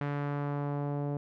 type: tone with low-pass filter sweep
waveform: sawtooth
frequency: 144 Hz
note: D3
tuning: 34 cents flat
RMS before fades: -33 dBFS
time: 0.01-1.17 s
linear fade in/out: 0 ms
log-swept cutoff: 1900 to 620 Hz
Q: 1.2
effects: none